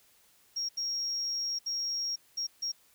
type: tone bursts at uneven times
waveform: sine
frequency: 5588 Hz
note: F8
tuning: in tune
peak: -29 dBFS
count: 5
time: 0.56-0.69 / 0.77-1.59 / 1.66-2.16 / 2.37-2.47 / 2.62-2.72 s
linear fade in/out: 10 ms
effects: tanh soft clip ceiling -27 dBFS + white hiss -64 dBFS RMS until 2.94 s